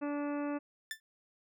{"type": "harmonic tone", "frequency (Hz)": 290, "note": "D4", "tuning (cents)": -22, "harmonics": [1, 2, 3, 4, 5, 6, 7, 8, 9], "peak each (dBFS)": [-34, -40, -46, -47, -50, -55, -57, -61, -54], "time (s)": [0.01, 0.59], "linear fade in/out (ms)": 20}
{"type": "tone with exponential decay", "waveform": "sawtooth", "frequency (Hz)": 1768, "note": "A6", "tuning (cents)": 8, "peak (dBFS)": -30, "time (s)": [0.91, 1], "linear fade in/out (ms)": 1, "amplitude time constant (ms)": 19}
{"effects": []}